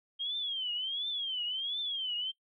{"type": "tone with vibrato", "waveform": "sine", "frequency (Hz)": 3200, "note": "G7", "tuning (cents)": 35, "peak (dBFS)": -32, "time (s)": [0.19, 2.32], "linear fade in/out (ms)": 20, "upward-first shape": "triangle", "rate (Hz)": 1.4, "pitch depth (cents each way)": 200, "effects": ["noise-tail reverb RT60 0.1 s tail -21 dB re dry"]}